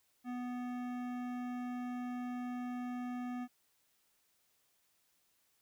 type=tone with hard clipping; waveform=sine; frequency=246.9 Hz; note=B3; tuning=in tune; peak=-40 dBFS; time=0.24-3.48 s; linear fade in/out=50 ms; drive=15 dB; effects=white hiss -75 dBFS RMS until 5.61 s